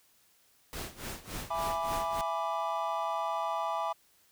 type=noise with tremolo; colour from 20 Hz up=pink; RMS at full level=-38 dBFS; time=0.73-2.21 s; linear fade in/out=0 ms; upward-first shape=sine; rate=3.5 Hz; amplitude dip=85%
type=chord; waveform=triangle; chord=E dominant seventh; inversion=none; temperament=equal with one note detuned; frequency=665 / 830.6 / 987.8 / 1174.7 Hz; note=E5 / G#5 / B5 / D6; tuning=+15 / 0 / 0 / 0 cents; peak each=-34 dBFS; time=1.5-3.93 s; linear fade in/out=10 ms
effects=white hiss -66 dBFS RMS until 4.31 s